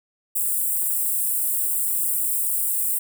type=high-pass noise; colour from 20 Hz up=white; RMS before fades=-23 dBFS; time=0.35-2.99 s; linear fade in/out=10 ms; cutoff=7800 Hz; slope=96 dB/octave; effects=none